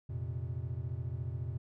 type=chord; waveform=triangle; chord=F suspended fourth; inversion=none; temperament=equal; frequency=87.31 / 116.54 / 130.81 Hz; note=F2 / Bb2 / C3; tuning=0 / 0 / 0 cents; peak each=-38 / -37 / -38 dBFS; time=0.09-1.58 s; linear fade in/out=10 ms; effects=none